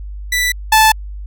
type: tone pair in turn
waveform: sawtooth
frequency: 1975.5 / 874.2 Hz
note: B6 / A5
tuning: 0 / -11 cents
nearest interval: octave + major second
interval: 1411 cents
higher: first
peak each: -10 / -3 dBFS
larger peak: second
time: 0.32-0.52 / 0.72-0.92 s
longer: neither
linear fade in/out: 5 ms
effects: added 50 Hz sine -25 dBFS peak until 1.26 s